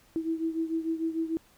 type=beating tone pair; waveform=sine; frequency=323.9 / 330.6 Hz; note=E4 / E4; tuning=-30 / +5 cents; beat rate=6.7 Hz; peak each=-29 / -33 dBFS; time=0.16-1.37 s; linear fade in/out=0 ms; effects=pink hiss -61 dBFS RMS until 1.57 s